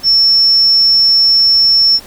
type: tone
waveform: sine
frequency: 5400 Hz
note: E8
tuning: 41 cents sharp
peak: -5 dBFS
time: 0.03-2 s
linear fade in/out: 50 ms
effects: tanh soft clip ceiling -1 dBFS + pink hiss -36 dBFS RMS until 2.06 s